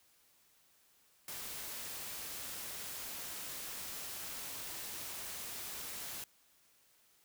white noise, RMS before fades -44 dBFS, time 1.28-6.24 s, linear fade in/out 2 ms, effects white hiss -69 dBFS RMS until 7.24 s

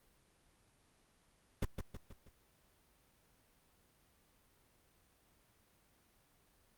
brown noise with echo, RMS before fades -32 dBFS, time 1.62-1.65 s, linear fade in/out 5 ms, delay 160 ms, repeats 4, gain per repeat -6 dB, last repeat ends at 2.29 s, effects pink hiss -71 dBFS RMS until 6.77 s + Opus 32 kbps

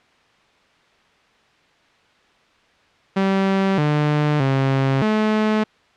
sawtooth tone with pitch steps, 193.5 / 149.3 / 134.8 / 215.3 Hz, G3 / D3 / C#3 / A3, -22 / +29 / -48 / -37 cents, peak -12 dBFS, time 3.16-5.64 s, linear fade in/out 10 ms, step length 620 ms, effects white hiss -56 dBFS RMS until 5.96 s + low-pass 3000 Hz 12 dB/octave

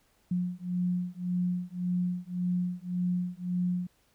sine beating tone pair, 178.1 / 179.9 Hz, F3 / F#3, +34 / -48 cents, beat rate 1.8 Hz, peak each -31 dBFS, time 0.31-3.87 s, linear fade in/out 5 ms, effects pink hiss -68 dBFS RMS until 4.14 s

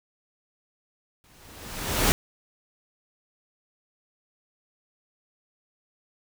pink noise with exponential growth, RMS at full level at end -19 dBFS, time 1.24-2.12 s, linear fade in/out 0 ms, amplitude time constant 190 ms, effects none

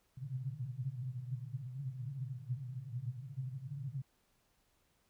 pink band-pass noise, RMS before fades -42 dBFS, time 0.17-4.02 s, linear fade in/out 5 ms, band 120 to 140 Hz, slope 96 dB/octave, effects pink hiss -75 dBFS RMS until 5.09 s

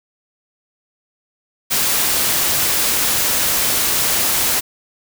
white noise, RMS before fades -17 dBFS, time 1.7-4.61 s, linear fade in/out 20 ms, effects none

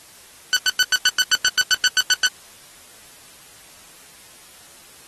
15% pulse tone bursts, 1501 Hz, F#6, 24 cents sharp, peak -7 dBFS, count 14, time 0.53-2.269 s, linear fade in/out 0 ms, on 36 ms, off 95 ms, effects white hiss -46 dBFS RMS until 5.07 s + AAC 32 kbps

